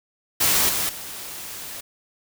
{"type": "noise with level steps", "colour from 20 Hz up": "white", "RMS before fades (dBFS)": [-19, -24, -35], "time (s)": [0.4, 1.81], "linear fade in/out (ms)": 10, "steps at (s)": [0.69, 0.89], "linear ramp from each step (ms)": 2, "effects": []}